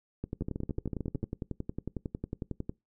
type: two click trains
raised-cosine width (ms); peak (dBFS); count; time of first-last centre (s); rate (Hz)
3; -21 / -21; 28 / 12; 0.24-2.695 / 0.41-1.231; 11 / 13.4
effects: noise-tail reverb RT60 0.2 s tail -23 dB re dry